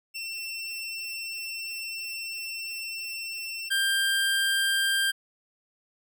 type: tone pair in turn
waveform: 25% pulse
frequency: 2697 / 1588.4 Hz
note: E7 / G6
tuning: +39 / +22 cents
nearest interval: major sixth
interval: 917 cents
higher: first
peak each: -29 / -19 dBFS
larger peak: second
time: 0.14-3.7 / 3.7-5.12 s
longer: first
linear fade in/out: 20 ms
effects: none

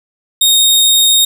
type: tone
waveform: sawtooth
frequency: 3712 Hz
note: A#7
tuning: 8 cents flat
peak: -4 dBFS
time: 0.41-1.25 s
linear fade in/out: 5 ms
effects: none

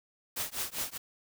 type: noise with tremolo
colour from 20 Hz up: white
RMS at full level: -32 dBFS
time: 0.36-0.98 s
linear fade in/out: 10 ms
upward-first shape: triangle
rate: 5 Hz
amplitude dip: 100%
effects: none

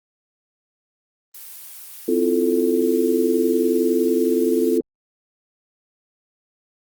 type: noise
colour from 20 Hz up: blue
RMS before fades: -38 dBFS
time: 1.34-4.78 s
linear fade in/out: 5 ms
type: chord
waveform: sine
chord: F major seventh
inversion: second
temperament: equal with one note detuned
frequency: 258.3 / 329.6 / 349.2 / 440 Hz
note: C4 / E4 / F4 / A4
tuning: -22 / 0 / 0 / 0 cents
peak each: -22 / -23 / -21 / -20 dBFS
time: 2.08-4.81 s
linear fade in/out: 5 ms
effects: Opus 24 kbps

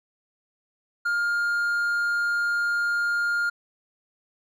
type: tone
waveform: triangle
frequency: 1410 Hz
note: F6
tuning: 16 cents sharp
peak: -20 dBFS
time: 1.05-3.5 s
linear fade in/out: 10 ms
effects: none

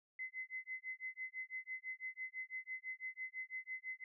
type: tone with tremolo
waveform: sine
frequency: 2044 Hz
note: C7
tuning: 41 cents flat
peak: -40 dBFS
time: 0.19-4.04 s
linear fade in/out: 2 ms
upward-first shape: sine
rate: 6 Hz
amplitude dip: 100%
effects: none

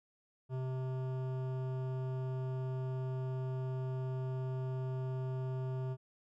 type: tone with hard clipping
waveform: sine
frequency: 129.8 Hz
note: C3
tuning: 13 cents flat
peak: -37 dBFS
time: 0.49-5.97 s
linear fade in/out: 50 ms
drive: 14 dB
effects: none

